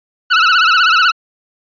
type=tone with vibrato; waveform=sawtooth; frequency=1390 Hz; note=F6; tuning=9 cents flat; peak=-4 dBFS; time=0.3-1.12 s; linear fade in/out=20 ms; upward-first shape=sine; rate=16 Hz; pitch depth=130 cents each way; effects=resampled to 11025 Hz